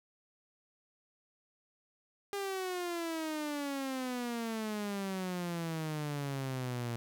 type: exponential sweep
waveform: sawtooth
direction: down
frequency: 404.3 to 116.54 Hz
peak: -31 dBFS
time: 2.33-6.96 s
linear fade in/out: 0 ms
effects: none